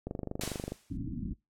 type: click train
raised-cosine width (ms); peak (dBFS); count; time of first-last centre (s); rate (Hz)
2; -22; 17; 0.07-0.72; 24.6
type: noise with exponential decay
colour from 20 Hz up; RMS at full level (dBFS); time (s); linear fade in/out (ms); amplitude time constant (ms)
white; -33; 0.41-0.97; 1; 120
type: low-pass noise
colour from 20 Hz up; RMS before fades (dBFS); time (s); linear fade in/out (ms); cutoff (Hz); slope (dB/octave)
white; -37; 0.9-1.34; 10; 310; 96
effects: noise-tail reverb RT60 0.2 s tail -22 dB re dry + low-pass 10000 Hz 12 dB/octave